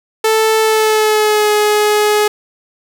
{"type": "tone with pitch glide", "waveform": "sawtooth", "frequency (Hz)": [440, 420.6], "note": ["A4", "G#4"], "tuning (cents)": [0, 22], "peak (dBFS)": -6, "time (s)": [0.24, 2.28], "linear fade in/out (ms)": 5, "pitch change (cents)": -78, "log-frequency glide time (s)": [0.61, 1.51], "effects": []}